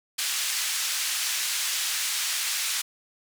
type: band-pass noise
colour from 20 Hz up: white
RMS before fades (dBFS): -28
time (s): 0.18-2.82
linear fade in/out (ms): 10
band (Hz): 1700 to 8400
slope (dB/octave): 12
effects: none